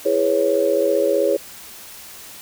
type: chord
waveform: sine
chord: C# minor seventh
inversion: first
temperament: just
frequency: 332.6 / 415.8 / 498.9 / 554.4 Hz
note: E4 / G#4 / B4 / C#5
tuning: +16 / +2 / +17 / 0 cents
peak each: -24 / -20 / -23 / -18 dBFS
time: 0.05-1.37 s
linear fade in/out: 10 ms
effects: white hiss -39 dBFS RMS until 2.41 s